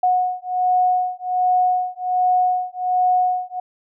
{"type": "beating tone pair", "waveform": "sine", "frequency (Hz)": [730, 731.3], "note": ["F#5", "F#5"], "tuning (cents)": [-24, -20], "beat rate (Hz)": 1.3, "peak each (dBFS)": -19, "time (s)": [0.03, 3.6], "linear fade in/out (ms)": 5, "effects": []}